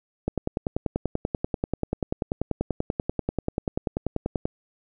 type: click train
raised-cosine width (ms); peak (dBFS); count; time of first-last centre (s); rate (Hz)
2; -11; 44; 0.28-4.455; 10.3
effects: none